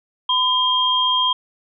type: tone pair together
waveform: sine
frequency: 1011 / 3213 Hz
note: B5 / G7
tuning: +40 / +42 cents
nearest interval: octave + minor sixth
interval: 2002 cents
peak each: -19 / -17 dBFS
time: 0.29-1.33 s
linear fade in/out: 5 ms
effects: none